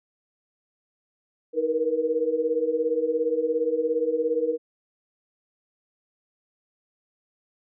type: tone cluster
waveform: sine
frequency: 316 / 464.8 / 482 Hz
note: D#4 / A#4 / B4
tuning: +27 / -5 / -42 cents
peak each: -31 / -26 / -24 dBFS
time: 1.53-4.58 s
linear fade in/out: 50 ms
effects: none